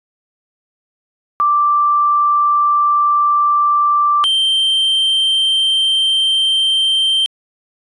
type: tone pair in turn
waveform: sine / triangle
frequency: 1174.7 / 3136 Hz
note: D6 / G7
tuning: 0 / 0 cents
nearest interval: octave + perfect fourth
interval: 1700 cents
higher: second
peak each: -10 dBFS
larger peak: neither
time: 1.4-4.24 / 4.24-7.26 s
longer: second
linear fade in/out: 0 ms
effects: resampled to 24000 Hz